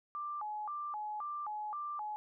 sine tone with vibrato, 1000 Hz, B5, 21 cents sharp, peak -37 dBFS, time 0.15-2.16 s, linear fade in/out 0 ms, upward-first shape square, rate 1.9 Hz, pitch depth 290 cents each way, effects none

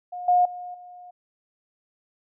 sine tone with level steps, 717 Hz, F5, 45 cents sharp, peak -31 / -15 / -33 / -41 dBFS, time 0.12-1.11 s, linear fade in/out 10 ms, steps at 0.28 / 0.45 / 0.74 s, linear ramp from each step 5 ms, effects none

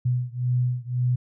sine beating tone pair, 123.47 / 125.37 Hz, B2 / B2, 0 / +26 cents, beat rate 1.9 Hz, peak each -24 / -25 dBFS, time 0.05-1.16 s, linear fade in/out 10 ms, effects none

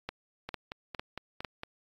two click trains, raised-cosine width 0.3 ms, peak -22 / -19 dBFS, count 6 / 4, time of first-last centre 0.49-1.634 / 0.09-1.447 s, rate 4.37 / 2.21 Hz, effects AAC 32 kbps

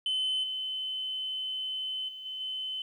sine tone with level steps, 3046 Hz, F#7, 50 cents sharp, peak -25 / -31 / -40 / -35 / -32 dBFS, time 0.06-2.82 s, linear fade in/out 2 ms, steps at 0.43 / 2.08 / 2.25 / 2.4 s, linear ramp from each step 10 ms, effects tanh soft clip ceiling -25 dBFS + 11-bit

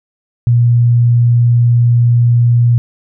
sine tone, 119.5 Hz, A#2, 43 cents sharp, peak -6 dBFS, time 0.47-2.78 s, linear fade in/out 0 ms, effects none

